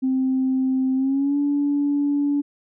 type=tone with pitch glide; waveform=sine; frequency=261.6 to 286.9 Hz; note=C4 to D4; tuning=0 to -40 cents; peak=-17 dBFS; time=0.02-2.42 s; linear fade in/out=20 ms; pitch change=+160 cents; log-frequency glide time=0.95-1.37 s; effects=tanh soft clip ceiling -13 dBFS